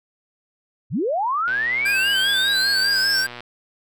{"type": "linear sweep", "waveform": "sine", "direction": "up", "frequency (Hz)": [82.41, 5610], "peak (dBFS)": -19, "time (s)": [0.9, 3.25], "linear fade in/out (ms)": 50}
{"type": "click train", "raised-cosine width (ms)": 0.3, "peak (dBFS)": -19, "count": 234, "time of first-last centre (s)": [1.48, 3.406], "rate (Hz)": 121}
{"type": "tone with vibrato", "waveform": "square", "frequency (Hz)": 1577, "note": "G6", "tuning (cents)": 10, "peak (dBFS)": -21, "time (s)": [1.85, 3.27], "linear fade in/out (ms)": 10, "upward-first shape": "sine", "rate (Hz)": 5, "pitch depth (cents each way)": 47}
{"effects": []}